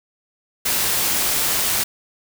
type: noise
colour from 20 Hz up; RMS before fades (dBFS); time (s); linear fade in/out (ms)
white; -20; 0.65-1.84; 10
effects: none